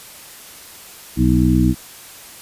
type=harmonic tone with a mistuned harmonic; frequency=61.74 Hz; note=B1; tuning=in tune; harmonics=1 / 2 / 3 / 4 / 5; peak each=-18 / -18 / -18 / -18 / -18 dBFS; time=1.16-1.75 s; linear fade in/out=50 ms; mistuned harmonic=5; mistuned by=+41 cents; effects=white hiss -39 dBFS RMS until 2.41 s + resampled to 32000 Hz